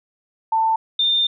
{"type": "tone pair in turn", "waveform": "sine", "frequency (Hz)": [891, 3609], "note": ["A5", "A7"], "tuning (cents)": [22, 43], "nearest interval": "2 octaves", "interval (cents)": 2421, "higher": "second", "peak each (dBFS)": -15, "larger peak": "neither", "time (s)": [[0.52, 0.76], [0.99, 1.27]], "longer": "second", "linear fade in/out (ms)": 5, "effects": []}